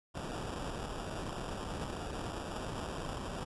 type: noise with sample-and-hold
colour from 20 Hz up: pink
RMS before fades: -40 dBFS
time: 0.14-3.45 s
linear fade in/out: 20 ms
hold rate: 2100 Hz
effects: resampled to 24000 Hz